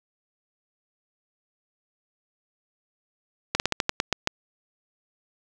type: slowing click train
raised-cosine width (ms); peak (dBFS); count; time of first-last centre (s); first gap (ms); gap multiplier
0.2; -4; 9; 3.55-4.274; 49; 1.17
effects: none